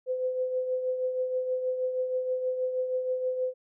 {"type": "tone with tremolo", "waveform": "sine", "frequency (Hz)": 510, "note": "C5", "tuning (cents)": -44, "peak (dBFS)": -24, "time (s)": [0.06, 3.54], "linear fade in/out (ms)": 50, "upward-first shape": "triangle", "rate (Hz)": 6.3, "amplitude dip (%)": 55, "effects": []}